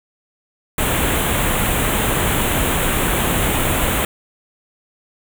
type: band-stop noise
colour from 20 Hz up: pink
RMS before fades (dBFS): -18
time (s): 0.78-4.05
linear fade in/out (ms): 2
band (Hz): 3600 to 7200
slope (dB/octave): 48
effects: none